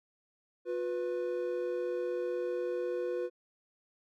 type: tone pair together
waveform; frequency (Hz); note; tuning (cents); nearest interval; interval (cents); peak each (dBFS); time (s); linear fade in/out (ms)
triangle; 357.8 / 493.9; F4 / B4; +42 / 0; tritone; 558; -33 / -32; 0.65-3.3; 50
effects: none